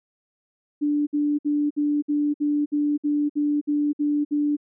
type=tone bursts; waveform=sine; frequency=293.7 Hz; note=D4; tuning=in tune; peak=-19 dBFS; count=12; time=0.81-4.568 s; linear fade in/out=20 ms; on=260 ms; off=58 ms; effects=none